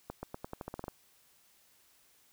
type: accelerating click train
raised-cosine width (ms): 1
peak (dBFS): -25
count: 11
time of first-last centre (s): 0.1-0.882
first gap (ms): 130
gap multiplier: 0.88
effects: white hiss -66 dBFS RMS until 2.32 s